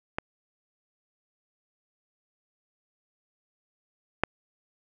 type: clicks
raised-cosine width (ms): 0.5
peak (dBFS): -13 / -6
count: 2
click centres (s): 0.185 / 4.236
effects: none